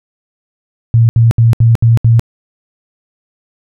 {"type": "tone bursts", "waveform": "sine", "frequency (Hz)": 115.4, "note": "A#2", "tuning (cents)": -17, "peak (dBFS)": -4, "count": 6, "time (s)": [0.94, 2.195], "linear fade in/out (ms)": 0, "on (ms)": 150, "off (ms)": 71, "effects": []}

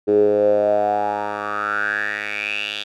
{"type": "tone with band-pass filter sweep", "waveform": "10% pulse", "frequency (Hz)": 103.83, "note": "G#2", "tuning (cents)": 0, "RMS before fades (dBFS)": -20, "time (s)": [0.07, 2.84], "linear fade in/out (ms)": 20, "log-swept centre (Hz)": [380, 3300], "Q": 7.6, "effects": []}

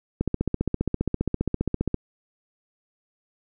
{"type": "click train", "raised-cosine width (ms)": 3, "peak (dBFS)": -10, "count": 27, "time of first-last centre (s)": [0.21, 1.943], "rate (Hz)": 15, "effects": []}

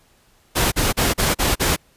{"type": "noise bursts", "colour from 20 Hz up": "pink", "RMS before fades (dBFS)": -18, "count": 6, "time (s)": [0.55, 1.765], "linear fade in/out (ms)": 20, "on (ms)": 170, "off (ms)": 39, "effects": ["pink hiss -57 dBFS RMS until 1.96 s", "resampled to 32000 Hz"]}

